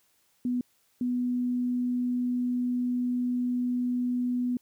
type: tone pair in turn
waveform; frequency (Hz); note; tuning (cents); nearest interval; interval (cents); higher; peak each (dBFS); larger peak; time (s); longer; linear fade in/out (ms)
sine; 246.9 / 246.9; B3 / B3; 0 / 0; unison; 0; neither; -25; neither; 0.45-0.61 / 1.01-4.57; second; 2
effects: white hiss -68 dBFS RMS until 4.61 s